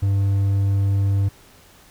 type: tone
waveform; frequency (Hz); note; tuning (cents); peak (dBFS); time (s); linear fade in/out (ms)
triangle; 98.8; G2; +14; -14; 0.02-1.29; 10
effects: pink hiss -50 dBFS RMS until 1.9 s